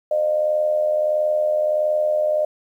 sine tone with amplitude modulation, 609 Hz, D#5, 37 cents flat, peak -14 dBFS, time 0.11-2.45 s, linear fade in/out 5 ms, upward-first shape sine, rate 81.5 Hz, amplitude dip 55%, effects 9-bit

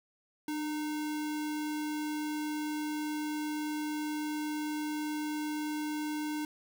sine tone with sample-and-hold, 301.5 Hz, D4, 46 cents sharp, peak -32 dBFS, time 0.48-6.45 s, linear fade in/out 2 ms, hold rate 1225 Hz, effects none

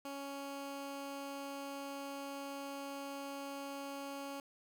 15% pulse tone, 278.3 Hz, C#4, 7 cents sharp, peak -36 dBFS, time 0.05-4.4 s, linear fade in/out 2 ms, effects none

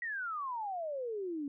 sine exponential sweep, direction down, 1939 to 274.4 Hz, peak -35 dBFS, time 0.02-1.48 s, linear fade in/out 2 ms, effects none

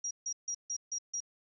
sine tone bursts, 5710 Hz, F8, 37 cents sharp, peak -33 dBFS, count 6, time 0.04-1.204 s, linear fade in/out 5 ms, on 69 ms, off 150 ms, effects none

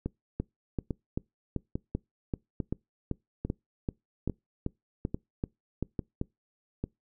two click trains, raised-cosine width 3 ms, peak -17 / -18 dBFS, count 16 / 9, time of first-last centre 0.4-6.214 / 0.06-6.84 s, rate 2.58 / 1.18 Hz, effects noise-tail reverb RT60 0.2 s tail -25 dB re dry

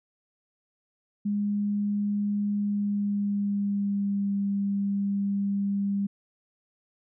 sine tone with pitch glide, 205 to 199.62 Hz, G#3 to G3, -22 to +32 cents, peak -24 dBFS, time 1.25-6.07 s, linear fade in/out 10 ms, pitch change -46 cents, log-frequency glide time 2.55-4.32 s, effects none

